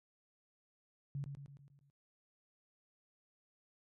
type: tone with echo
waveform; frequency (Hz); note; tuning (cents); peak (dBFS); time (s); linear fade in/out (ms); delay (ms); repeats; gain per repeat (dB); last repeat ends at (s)
sine; 140.3; C#3; +21; -37; 1.15-1.24; 0; 110; 6; -5; 1.9
effects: high-pass 60 Hz 12 dB/octave + MP3 48 kbps